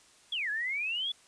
sine exponential two-way sweep, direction down then up, 3481 to 1652 to 3481 Hz, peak -30 dBFS, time 0.32-1.12 s, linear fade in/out 5 ms, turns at 0.5 s, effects white hiss -60 dBFS RMS until 1.27 s + resampled to 22050 Hz

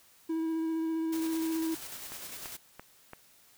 triangle tone with vibrato, 323.7 Hz, E4, 31 cents flat, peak -27 dBFS, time 0.29-1.75 s, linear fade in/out 10 ms, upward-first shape square, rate 15 Hz, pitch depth 11 cents each way
white noise with tremolo, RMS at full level -42 dBFS, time 1.12-2.57 s, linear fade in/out 10 ms, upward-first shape square, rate 10 Hz, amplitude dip 30%
click train, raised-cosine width 0.5 ms, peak -28 dBFS, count 4, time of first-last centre 2.12-3.134 s, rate 2.96 Hz
effects white hiss -61 dBFS RMS until 3.57 s

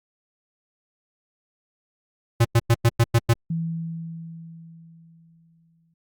square tone bursts, 116.54 Hz, A#2, in tune, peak -14 dBFS, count 7, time 2.4-3.337 s, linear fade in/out 10 ms, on 49 ms, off 99 ms
sine tone with exponential decay, 164.9 Hz, E3, 1 cent sharp, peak -22 dBFS, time 3.5-5.94 s, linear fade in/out 5 ms, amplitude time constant 530 ms
effects Opus 48 kbps

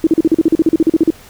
sine tone bursts, 323 Hz, E4, 35 cents flat, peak -6 dBFS, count 16, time 0.04-1.104 s, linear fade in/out 2 ms, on 29 ms, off 40 ms, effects pink hiss -41 dBFS RMS until 1.29 s

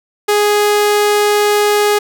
sawtooth tone, 415.3 Hz, G#4, in tune, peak -6 dBFS, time 0.28-1.99 s, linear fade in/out 10 ms, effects none

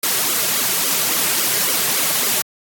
white noise with flanger, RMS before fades -18 dBFS, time 0.03-2.42 s, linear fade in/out 5 ms, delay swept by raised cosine 1.1 to 4 ms, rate 3.6 Hz, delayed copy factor -0.95, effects high-pass 150 Hz 12 dB/octave + AAC 64 kbps

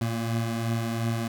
25% pulse beating tone pair, 114.4 / 117.2 Hz, A#2 / A#2, -32 / +10 cents, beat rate 2.8 Hz, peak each -23 / -30 dBFS, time 0.01-1.28 s, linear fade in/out 5 ms, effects none

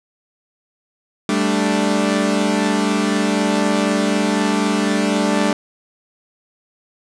sawtooth chord, G suspended second, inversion none, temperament equal, 196 / 220 / 293.7 Hz, G3 / A3 / D4, 0 / 0 / 0 cents, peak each -16 dBFS, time 1.29-5.53 s, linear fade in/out 2 ms, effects resampled to 22050 Hz + 8-bit

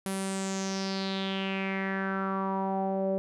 sawtooth tone with low-pass filter sweep, 192.8 Hz, G3, 28 cents flat, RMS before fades -31 dBFS, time 0.06-3.18 s, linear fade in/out 0 ms, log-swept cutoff 11000 to 540 Hz, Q 4.8, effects none

